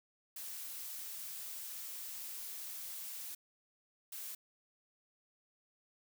blue noise bursts at uneven times, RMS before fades -45 dBFS, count 2, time 0.36-3.35 / 4.12-4.35 s, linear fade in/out 5 ms, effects none

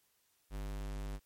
square tone, 50 Hz, G1, 35 cents sharp, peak -39 dBFS, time 0.5-1.2 s, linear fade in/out 50 ms, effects white hiss -74 dBFS RMS until 1.25 s + MP3 64 kbps

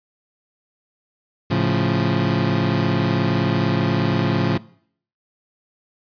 25% pulse chord, A augmented, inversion none, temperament equal, 110 / 138.59 / 174.61 Hz, A2 / C#3 / E#3, 0 / 0 / 0 cents, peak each -18 dBFS, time 1.5-4.58 s, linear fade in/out 10 ms, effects noise-tail reverb RT60 0.6 s tail -21 dB re dry + resampled to 11025 Hz

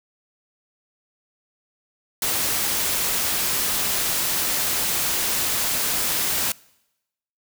white noise, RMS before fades -23 dBFS, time 2.22-6.52 s, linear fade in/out 2 ms, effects noise-tail reverb RT60 0.9 s tail -24 dB re dry

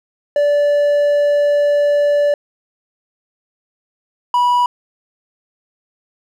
triangle tone pair in turn, 581 / 977.1 Hz, D5 / B5, -19 / -19 cents, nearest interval major sixth, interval 900 cents, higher second, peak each -9 dBFS, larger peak neither, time 0.36-2.34 / 4.34-4.66 s, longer first, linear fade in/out 2 ms, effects none

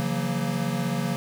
square chord, F# dominant seventh, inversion second, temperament equal with one note detuned, 138.59 / 168.86 / 185 / 233.1 Hz, C#3 / E3 / F#3 / A#3, 0 / +42 / 0 / 0 cents, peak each -31 dBFS, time 0-1.16 s, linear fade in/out 0 ms, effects none

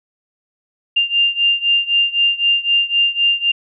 sine beating tone pair, 2794 / 2797.9 Hz, F7 / F7, 0 / +3 cents, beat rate 3.9 Hz, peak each -15 / -17 dBFS, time 0.96-3.52 s, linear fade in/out 10 ms, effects none

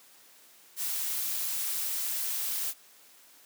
blue noise, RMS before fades -32 dBFS, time 0.76-2.74 s, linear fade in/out 50 ms, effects white hiss -57 dBFS RMS until 3.45 s + high-pass 200 Hz 12 dB/octave

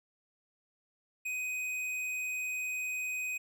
sine tone with tanh clipping, 2505 Hz, D#7, 11 cents sharp, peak -35 dBFS, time 1.25-3.38 s, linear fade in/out 10 ms, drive 13 dB, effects none

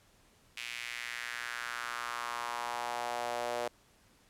sawtooth tone with high-pass filter sweep, 120 Hz, B2, 49 cents flat, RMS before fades -38 dBFS, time 0.57-3.68 s, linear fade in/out 5 ms, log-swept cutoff 2500 to 560 Hz, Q 2.8, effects pink hiss -65 dBFS RMS until 4.29 s + low-pass 12000 Hz 12 dB/octave

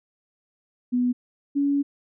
sine tone pair in turn, 246.9 / 282.8 Hz, B3 / C#4, 0 / +35 cents, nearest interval major second, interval 235 cents, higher second, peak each -19 dBFS, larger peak neither, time 0.92-1.13 / 1.55-1.83 s, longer second, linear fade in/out 20 ms, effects none

